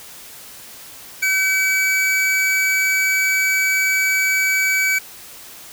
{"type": "tone pair together", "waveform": "square", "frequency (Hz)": [1525, 2285], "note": ["G6", "D7"], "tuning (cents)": [-48, -48], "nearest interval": "perfect fifth", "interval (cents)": 700, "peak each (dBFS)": [-23, -17], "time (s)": [1.22, 4.99], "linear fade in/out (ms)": 10, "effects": ["white hiss -39 dBFS RMS until 5.72 s"]}